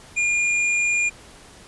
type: tone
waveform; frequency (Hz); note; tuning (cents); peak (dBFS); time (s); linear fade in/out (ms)
square; 2416; D7; +48; -19; 0.16-1.1; 20
effects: pink hiss -46 dBFS RMS until 1.67 s + resampled to 24000 Hz